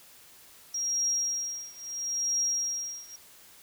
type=tone with tremolo; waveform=sine; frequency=5630 Hz; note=F8; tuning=13 cents sharp; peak=-24 dBFS; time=0.74-3.16 s; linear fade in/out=5 ms; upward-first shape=triangle; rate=0.75 Hz; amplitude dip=95%; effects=white hiss -54 dBFS RMS until 3.62 s